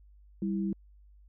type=tone pair together; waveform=sine; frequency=196 / 327.8 Hz; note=G3 / E4; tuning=0 / -10 cents; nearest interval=major sixth; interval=890 cents; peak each=-29 / -35 dBFS; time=0.42-0.73 s; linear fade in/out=2 ms; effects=added 50 Hz sine -54 dBFS peak until 1.28 s